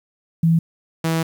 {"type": "tone pair in turn", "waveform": ["sine", "sawtooth"], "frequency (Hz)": [164.81, 162.92], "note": ["E3", "E3"], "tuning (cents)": [0, -20], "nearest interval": "unison", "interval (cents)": 20, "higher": "first", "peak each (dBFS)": [-12, -14], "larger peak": "first", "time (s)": [[0.43, 0.59], [1.04, 1.23]], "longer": "second", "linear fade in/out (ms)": 5, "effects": ["8-bit"]}